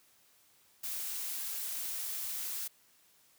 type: noise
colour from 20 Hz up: blue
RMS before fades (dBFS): -38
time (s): 0.83-2.68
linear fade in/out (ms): 10
effects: white hiss -66 dBFS RMS until 3.38 s + high-pass 60 Hz 12 dB/octave